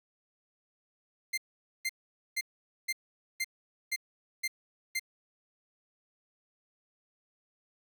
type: tone bursts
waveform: sawtooth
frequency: 2093 Hz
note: C7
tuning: in tune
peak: -26 dBFS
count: 8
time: 1.33-4.996 s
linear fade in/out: 10 ms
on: 47 ms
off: 470 ms
effects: 10-bit